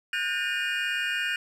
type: tone cluster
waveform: triangle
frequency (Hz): 1452 / 1590 / 1813 / 2458 / 2839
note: F#6 / G6 / A#6 / D#7 / F7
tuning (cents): -33 / +24 / -49 / -22 / +28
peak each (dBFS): -31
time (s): 0.13-1.36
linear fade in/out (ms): 2
effects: none